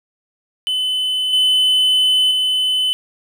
triangle tone with level steps, 3024 Hz, F#7, 37 cents sharp, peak -15 / -10 / -13 dBFS, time 0.67-2.93 s, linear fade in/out 0 ms, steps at 1.33 / 2.31 s, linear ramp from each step 2 ms, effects none

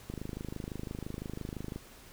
click train, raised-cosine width 3 ms, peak -25 dBFS, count 44, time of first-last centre 0.1-1.76 s, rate 25.9 Hz, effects pink hiss -54 dBFS RMS until 2.12 s

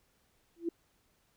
sine tone with exponential growth, 337.3 Hz, E4, 40 cents sharp, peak -27 dBFS, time 0.56-0.69 s, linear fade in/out 5 ms, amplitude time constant 28 ms, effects pink hiss -72 dBFS RMS until 1.36 s

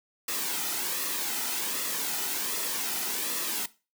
white noise with flanger, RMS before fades -31 dBFS, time 0.28-3.66 s, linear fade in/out 5 ms, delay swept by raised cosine 1.3 to 1.83 ms, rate 1.3 Hz, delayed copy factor -0.5, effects noise-tail reverb RT60 0.3 s tail -18 dB re dry + high-pass 200 Hz 12 dB/octave

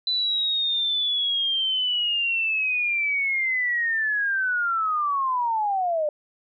sine linear sweep, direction down, 4010 to 585 Hz, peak -21 dBFS, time 0.07-6.09 s, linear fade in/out 2 ms, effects none

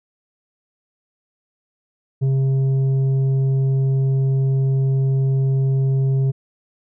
triangle tone with tanh clipping, 134.4 Hz, C3, 47 cents sharp, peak -16 dBFS, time 2.21-6.32 s, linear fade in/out 20 ms, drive 10 dB, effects none

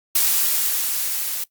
blue noise with level ramp, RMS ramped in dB -17 to -26 dBFS, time 0.15-1.44 s, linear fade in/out 5 ms, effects noise-tail reverb RT60 0.1 s tail -20 dB re dry + Opus 48 kbps

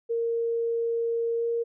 sine tone with pitch glide, 463.3 to 466.3 Hz, A#4 to A#4, -11 to +1 cents, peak -24 dBFS, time 0.09-1.64 s, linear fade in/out 20 ms, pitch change +12 cents, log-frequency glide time 1.36-1.45 s, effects none

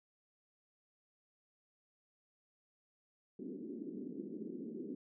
white band-pass noise, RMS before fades -45 dBFS, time 3.39-4.95 s, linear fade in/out 5 ms, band 190 to 380 Hz, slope 48 dB/octave, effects none

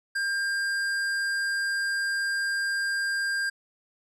triangle tone with hard clipping, 1599 Hz, G6, 34 cents sharp, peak -27 dBFS, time 0.15-3.5 s, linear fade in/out 10 ms, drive 15 dB, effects none

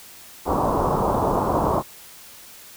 white low-pass noise, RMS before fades -21 dBFS, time 0.45-1.83 s, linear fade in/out 50 ms, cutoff 1100 Hz, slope 48 dB/octave, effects white hiss -44 dBFS RMS until 2.76 s

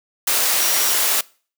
sine tone in noise, 5670 Hz, F8, 25 cents sharp, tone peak -27 dBFS, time 0.6-0.94 s, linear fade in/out 5 ms, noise white, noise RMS -18 dBFS, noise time 0.27-1.21 s, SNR -12 dB, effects noise-tail reverb RT60 0.4 s tail -23 dB re dry + high-pass 400 Hz 12 dB/octave

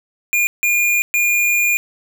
square tone bursts at uneven times, 2421 Hz, D#7, 48 cents flat, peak -14 dBFS, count 3, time 0.33-0.47 / 0.63-1.02 / 1.14-1.77 s, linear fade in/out 0 ms, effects none

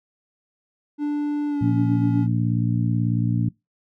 triangle tone with pitch glide, 293.7 to 283.4 Hz, D4 to C#4, 0 to +38 cents, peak -19 dBFS, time 0.98-2.28 s, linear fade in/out 50 ms, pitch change -62 cents, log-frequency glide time 1.48-1.65 s
harmonic tone, 58.27 Hz, A#1, in tune, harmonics 2 / 3 / 4 / 5, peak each -21 / -25 / -27 / -29 dBFS, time 1.61-3.49 s, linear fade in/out 5 ms
effects noise-tail reverb RT60 0.2 s tail -23 dB re dry

